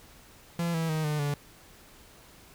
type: tone with pitch steps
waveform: 45% pulse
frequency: 170 / 163.26 / 156.79 / 150.58 / 144.61 Hz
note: F3 / E3 / D#3 / D3 / D3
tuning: -46 / -16 / +14 / +44 / -26 cents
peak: -27 dBFS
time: 0.59-1.34 s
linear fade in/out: 2 ms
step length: 150 ms
effects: pink hiss -54 dBFS RMS until 2.54 s